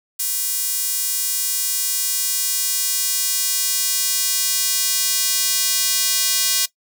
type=tone with high-pass filter sweep; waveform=square; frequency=220 Hz; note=A3; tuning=in tune; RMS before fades=-20 dBFS; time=0.19-6.66 s; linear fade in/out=10 ms; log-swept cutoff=9000 to 5000 Hz; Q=0.83; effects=noise-tail reverb RT60 0.1 s tail -19 dB re dry